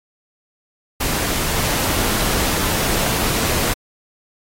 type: noise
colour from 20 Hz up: pink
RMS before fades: -20 dBFS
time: 1-3.74 s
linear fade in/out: 10 ms
effects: AAC 48 kbps